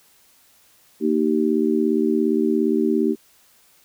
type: harmonic tone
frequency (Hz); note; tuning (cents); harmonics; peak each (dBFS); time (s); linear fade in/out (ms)
77.3; D#2; -11; 3 / 4 / 5; -21 / -21 / -21; 1-3.16; 50
effects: white hiss -56 dBFS RMS until 3.84 s